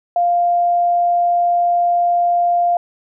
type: tone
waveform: sine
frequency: 698.5 Hz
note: F5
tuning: in tune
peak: -12 dBFS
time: 0.16-2.77 s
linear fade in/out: 2 ms
effects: none